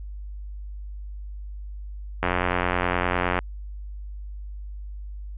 click train, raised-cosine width 0.5 ms, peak -7 dBFS, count 105, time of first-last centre 2.23-3.389 s, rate 89.7 Hz, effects added 50 Hz sine -33 dBFS peak until 5.37 s + resampled to 8000 Hz

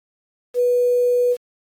sine tone with quantisation, 490 Hz, B4, 14 cents flat, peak -14 dBFS, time 0.54-1.37 s, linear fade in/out 50 ms, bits 7, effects AAC 64 kbps

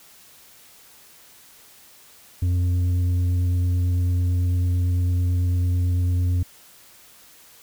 sine tone with tanh clipping, 89.1 Hz, F2, 35 cents sharp, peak -19 dBFS, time 2.42-6.43 s, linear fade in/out 5 ms, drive 5 dB, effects white hiss -50 dBFS RMS until 7.62 s

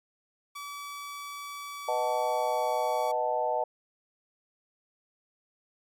sawtooth tone with pitch glide, 1147 to 1132.5 Hz, D6 to C#6, -41 to +37 cents, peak -34 dBFS, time 0.55-3.12 s, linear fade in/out 10 ms, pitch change -22 cents, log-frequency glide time 1.72-2.72 s
sine chord, B dominant seventh, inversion none, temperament equal with one note detuned, 493.9 / 618.7 / 740 / 880 Hz, B4 / D#5 / F#5 / A5, 0 / -10 / 0 / 0 cents, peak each -33 / -30 / -32 / -30 dBFS, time 1.88-3.64 s, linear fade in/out 5 ms
effects MP3 96 kbps

